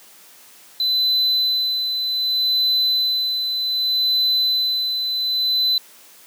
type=tone with tremolo; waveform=triangle; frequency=4020 Hz; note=B7; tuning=30 cents sharp; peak=-14 dBFS; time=0.8-5.78 s; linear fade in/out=2 ms; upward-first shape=sine; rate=0.65 Hz; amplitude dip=45%; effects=white hiss -47 dBFS RMS until 6.26 s + high-pass 200 Hz 12 dB/octave